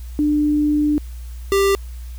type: tone pair in turn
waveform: sine / square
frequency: 297.4 / 394.4 Hz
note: D4 / G4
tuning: +22 / +11 cents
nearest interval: perfect fourth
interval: 489 cents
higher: second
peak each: -14 dBFS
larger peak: neither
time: 0.19-0.98 / 1.52-1.75 s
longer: first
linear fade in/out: 0 ms
effects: added 60 Hz sine -29 dBFS peak until 2.18 s + white hiss -49 dBFS RMS until 2.18 s